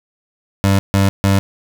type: tone bursts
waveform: 25% pulse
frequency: 98 Hz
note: G2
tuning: in tune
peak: -7 dBFS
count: 3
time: 0.64-1.39 s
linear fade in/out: 0 ms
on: 150 ms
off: 150 ms
effects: none